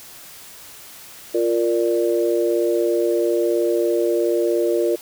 sine chord, Bb major, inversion second, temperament equal, 349.2 / 466.2 / 587.3 Hz, F4 / Bb4 / D5, 0 / 0 / 0 cents, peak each -19 / -21 / -23 dBFS, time 1.34-4.96 s, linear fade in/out 10 ms, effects white hiss -41 dBFS RMS until 5.01 s

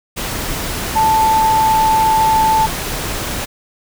sine tone in noise, 880 Hz, A5, in tune, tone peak -10 dBFS, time 0.95-2.67 s, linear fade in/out 20 ms, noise pink, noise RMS -22 dBFS, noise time 0.16-3.46 s, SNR +9 dB, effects none

